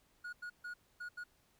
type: tone bursts at uneven times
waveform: triangle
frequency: 1447 Hz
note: F#6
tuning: 39 cents flat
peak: -40 dBFS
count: 5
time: 0.24-0.33 / 0.42-0.5 / 0.64-0.74 / 1-1.09 / 1.17-1.24 s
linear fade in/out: 10 ms
effects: pink hiss -72 dBFS RMS until 1.59 s